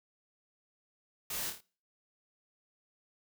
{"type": "noise with echo", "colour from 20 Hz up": "white", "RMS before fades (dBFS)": -38, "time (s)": [1.3, 1.5], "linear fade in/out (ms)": 5, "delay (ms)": 27, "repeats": 4, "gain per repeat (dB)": -5, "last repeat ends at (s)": 1.608, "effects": ["noise-tail reverb RT60 0.4 s tail -23 dB re dry"]}